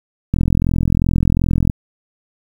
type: click train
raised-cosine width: 5 ms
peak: -3 dBFS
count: 59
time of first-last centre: 0.34-1.698 s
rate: 42.7 Hz
effects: 7-bit